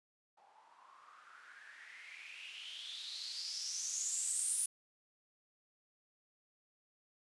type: noise with low-pass filter sweep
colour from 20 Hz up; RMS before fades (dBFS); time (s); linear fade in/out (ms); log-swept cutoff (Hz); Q
violet; -43; 0.37-4.66; 5; 780 to 9900; 7
effects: resampled to 24000 Hz